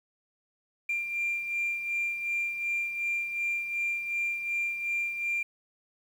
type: beating tone pair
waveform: sine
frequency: 2381 / 2383.7 Hz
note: D7 / D7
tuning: +23 / +25 cents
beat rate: 2.7 Hz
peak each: -28 / -36 dBFS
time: 0.89-5.43 s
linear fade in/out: 5 ms
effects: tanh soft clip ceiling -23 dBFS + 9-bit